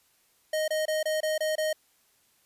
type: tone bursts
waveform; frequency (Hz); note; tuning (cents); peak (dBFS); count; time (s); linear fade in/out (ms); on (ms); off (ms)
square; 622.3; D#5; 0; -26; 7; 0.53-1.73; 5; 150; 25
effects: white hiss -66 dBFS RMS until 2.45 s + resampled to 32000 Hz